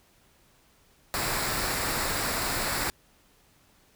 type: noise with comb filter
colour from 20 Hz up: pink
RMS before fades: -29 dBFS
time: 1.14-2.9 s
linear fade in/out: 0 ms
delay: 0.32 ms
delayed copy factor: -0.5
effects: pink hiss -62 dBFS RMS until 3.95 s